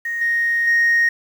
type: tone with level steps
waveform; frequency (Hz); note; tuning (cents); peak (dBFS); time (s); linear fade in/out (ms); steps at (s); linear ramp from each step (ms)
sine; 1864.7; A#6; 0; -21 / -15 / -11; 0.05-1.09; 5; 0.21 / 0.67; 5
effects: tanh soft clip ceiling -10 dBFS + 7-bit